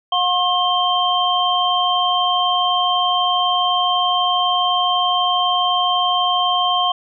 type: tone cluster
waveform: sine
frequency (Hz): 720 / 1073 / 3142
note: F#5 / C6 / G7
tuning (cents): -47 / +43 / +3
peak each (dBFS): -19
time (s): 0.12-6.92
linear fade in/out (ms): 5
effects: none